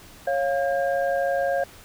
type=tone cluster; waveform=sine; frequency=551 / 699 / 1610 Hz; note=C#5 / F5 / G6; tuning=-11 / +1 / +46 cents; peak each=-23 / -25 / -31 dBFS; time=0.27-1.64 s; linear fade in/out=5 ms; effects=pink hiss -47 dBFS RMS until 1.84 s